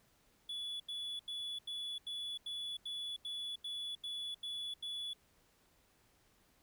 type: tone bursts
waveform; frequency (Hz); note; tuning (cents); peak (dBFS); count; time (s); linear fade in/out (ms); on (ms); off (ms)
triangle; 3424; A7; -48; -38; 12; 0.49-5.134; 5; 310; 84
effects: pink hiss -71 dBFS RMS until 6.62 s